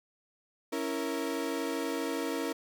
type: chord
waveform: 35% pulse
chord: A# diminished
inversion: first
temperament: equal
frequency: 277.2 / 329.6 / 466.2 Hz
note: C#4 / E4 / A#4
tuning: 0 / 0 / 0 cents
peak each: -34 dBFS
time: 0.72-2.53 s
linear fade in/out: 10 ms
effects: none